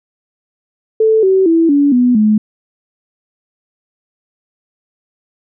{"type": "tone with pitch steps", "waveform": "sine", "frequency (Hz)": [440, 380.8, 329.6, 285.3, 246.9, 213.7], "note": ["A4", "F#4", "E4", "C#4", "B3", "G#3"], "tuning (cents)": [0, 50, 0, 50, 0, 50], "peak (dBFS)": -7, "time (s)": [1, 2.38], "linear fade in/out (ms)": 5, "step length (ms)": 230, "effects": []}